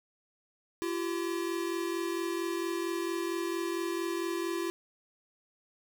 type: tone pair together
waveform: square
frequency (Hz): 340 / 384.4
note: F4 / G4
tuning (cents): -46 / -34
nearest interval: major second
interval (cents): 212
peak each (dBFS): -33 / -37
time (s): 0.82-4.7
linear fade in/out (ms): 0
effects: none